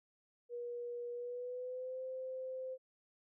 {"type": "tone with pitch glide", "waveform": "sine", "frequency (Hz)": [480.6, 518.1], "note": ["B4", "C5"], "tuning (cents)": [-47, -17], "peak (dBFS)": -40, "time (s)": [0.49, 2.78], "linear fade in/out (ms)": 50, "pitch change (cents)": 130, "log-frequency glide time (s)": [1.12, 2.02], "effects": []}